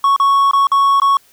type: tone with dropouts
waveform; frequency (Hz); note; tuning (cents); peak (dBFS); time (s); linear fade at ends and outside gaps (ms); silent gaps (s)
triangle; 1108.7; C#6; 0; -7; 0.04-1.17; 2; 0.163-0.199 / 0.512-0.533 / 0.67-0.717 / 1-1.018
effects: white hiss -51 dBFS RMS until 1.32 s